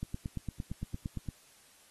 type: click train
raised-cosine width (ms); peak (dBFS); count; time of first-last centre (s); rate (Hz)
5; -23; 12; 0.03-1.287; 8.75
effects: white hiss -61 dBFS RMS until 1.9 s + AAC 32 kbps